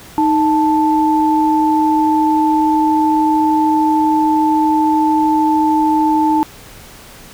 sine tone pair together, 311.1 / 879.9 Hz, D#4 / A5, 0 / 0 cents, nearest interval octave + tritone, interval 1800 cents, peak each -13 dBFS, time 0.18-6.43 s, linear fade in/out 0 ms, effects pink hiss -38 dBFS RMS until 7.33 s

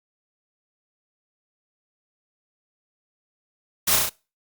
white noise with echo, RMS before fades -20 dBFS, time 3.87-3.96 s, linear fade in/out 10 ms, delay 34 ms, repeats 4, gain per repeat -2 dB, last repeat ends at 4.096 s, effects noise-tail reverb RT60 0.3 s tail -23 dB re dry + Opus 48 kbps

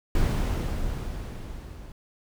brown noise with level ramp, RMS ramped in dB -22 to -42 dBFS, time 0.15-1.92 s, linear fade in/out 2 ms, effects none

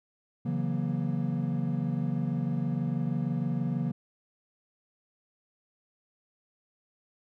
triangle chord, F# dominant seventh, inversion second, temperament equal with one note detuned, 138.59 / 164.81 / 185 / 236.5 Hz, C#3 / E3 / F#3 / A#3, 0 / 0 / 0 / +25 cents, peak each -30 / -30 / -33 / -31 dBFS, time 0.45-3.92 s, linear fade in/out 10 ms, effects none

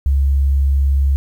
sine tone, 68.9 Hz, C#2, 10 cents flat, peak -11 dBFS, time 0.06-1.16 s, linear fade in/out 0 ms, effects 8-bit

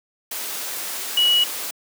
sine tone in noise, 2920 Hz, F#7, 24 cents flat, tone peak -14 dBFS, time 1.17-1.44 s, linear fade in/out 5 ms, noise white, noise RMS -29 dBFS, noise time 0.31-1.71 s, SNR +12 dB, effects high-pass 300 Hz 12 dB/octave

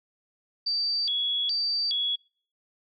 sine tone with vibrato, 3951 Hz, B7, in tune, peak -24 dBFS, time 0.66-2.16 s, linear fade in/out 10 ms, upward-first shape square, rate 1.2 Hz, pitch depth 280 cents each way, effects noise-tail reverb RT60 0.5 s tail -26 dB re dry

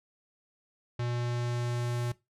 square tone with low-pass filter sweep, 120.6 Hz, B2, 41 cents flat, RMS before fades -32 dBFS, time 0.99-2.12 s, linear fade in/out 5 ms, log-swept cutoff 4600 to 12000 Hz, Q 0.86, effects noise-tail reverb RT60 0.2 s tail -18 dB re dry

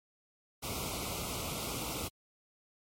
pink band-stop noise, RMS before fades -37 dBFS, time 0.62-2.09 s, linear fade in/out 20 ms, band 1400 to 2100 Hz, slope 96 dB/octave, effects high-pass 60 Hz 12 dB/octave + MP3 64 kbps

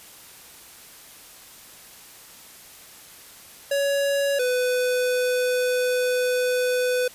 square tone pair in turn, 561 / 499.5 Hz, C#5 / B4, +21 / +20 cents, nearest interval major second, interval 201 cents, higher first, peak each -21 dBFS, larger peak neither, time 3.71-4.39 / 4.39-7.08 s, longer second, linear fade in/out 5 ms, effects white hiss -46 dBFS RMS until 7.14 s + resampled to 32000 Hz

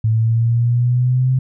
sine exponential sweep, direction up, 110 to 130.81 Hz, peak -12 dBFS, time 0.04-1.39 s, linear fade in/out 5 ms, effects none

